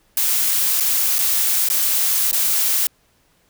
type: noise with dropouts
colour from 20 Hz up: blue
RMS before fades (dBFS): -18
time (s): 0.17-2.87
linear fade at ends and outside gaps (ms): 1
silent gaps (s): 0.8-0.806 / 1.184-1.189 / 1.687-1.7 / 2.313-2.329
effects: pink hiss -60 dBFS RMS until 3.49 s